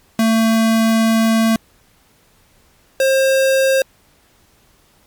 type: tone pair in turn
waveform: square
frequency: 224.3 / 533.5 Hz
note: A3 / C5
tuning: +34 / +34 cents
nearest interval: octave + minor third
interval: 1500 cents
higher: second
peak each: -12 dBFS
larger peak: neither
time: 0.19-1.56 / 3-3.82 s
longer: first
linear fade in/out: 2 ms
effects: pink hiss -54 dBFS RMS until 5.06 s + MP3 96 kbps